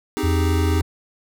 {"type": "chord", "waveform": "square", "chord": "Ab major seventh", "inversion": "first", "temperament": "equal", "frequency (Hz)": [261.6, 311.1, 392, 415.3], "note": ["C4", "Eb4", "G4", "Ab4"], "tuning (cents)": [0, 0, 0, 0], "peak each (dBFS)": [-29, -26, -29, -30], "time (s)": [0.17, 0.81], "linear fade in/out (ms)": 0}
{"type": "tone", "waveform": "sine", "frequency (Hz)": 84.2, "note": "E2", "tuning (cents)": 37, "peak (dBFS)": -17, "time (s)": [0.23, 0.82], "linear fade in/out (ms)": 10}
{"effects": []}